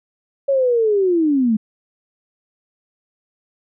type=linear sweep; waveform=sine; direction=down; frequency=560 to 208.3 Hz; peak=-13 dBFS; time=0.48-1.57 s; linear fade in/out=10 ms; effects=none